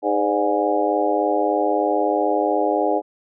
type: harmonic tone with a mistuned harmonic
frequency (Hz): 103.3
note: G#2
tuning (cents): -9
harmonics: 3 / 4 / 5 / 6 / 7 / 8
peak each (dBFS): -24 / -24 / -24 / -24 / -24 / -24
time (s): 0.02-3.02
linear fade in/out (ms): 50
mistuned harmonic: 6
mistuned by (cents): -56
effects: none